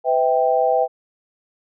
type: tone cluster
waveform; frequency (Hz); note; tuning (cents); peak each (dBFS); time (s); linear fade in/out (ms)
sine; 504 / 649 / 785; B4 / E5 / G5; +35 / -27 / +2; -19; 0.04-0.88; 50
effects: none